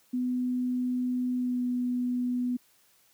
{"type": "tone with pitch glide", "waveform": "sine", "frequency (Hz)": [250, 247.3], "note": ["B3", "B3"], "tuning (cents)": [21, 3], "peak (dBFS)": -26, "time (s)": [0.13, 2.57], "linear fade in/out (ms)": 10, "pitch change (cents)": -18, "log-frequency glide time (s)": [1.37, 1.61], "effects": ["white hiss -64 dBFS RMS until 3.13 s", "high-pass 60 Hz 12 dB/octave"]}